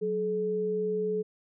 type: tone pair together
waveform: sine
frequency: 185 / 428.2 Hz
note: F#3 / A4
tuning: 0 / -47 cents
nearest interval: octave + minor third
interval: 1453 cents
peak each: -35 / -27 dBFS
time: 0.01-1.23 s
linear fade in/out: 20 ms
effects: none